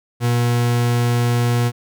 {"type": "tone", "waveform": "40% pulse", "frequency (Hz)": 120, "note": "B2", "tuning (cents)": -49, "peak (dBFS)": -14, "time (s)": [0.2, 1.72], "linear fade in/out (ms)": 50, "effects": []}